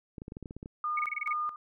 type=clicks; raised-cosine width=3 ms; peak=-28 dBFS; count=11; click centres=0.182 / 0.219 / 0.281 / 0.321 / 0.369 / 0.427 / 0.458 / 0.509 / 0.566 / 0.629 / 0.659 s
type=tone with tremolo; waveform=sine; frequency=1216 Hz; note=D#6; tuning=40 cents flat; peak=-29 dBFS; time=0.84-1.56 s; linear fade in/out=2 ms; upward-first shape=square; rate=2.3 Hz; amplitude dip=75%
type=tone bursts; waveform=sine; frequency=2217 Hz; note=C#7; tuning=in tune; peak=-29 dBFS; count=8; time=0.97-1.33 s; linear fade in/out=5 ms; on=24 ms; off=24 ms
effects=none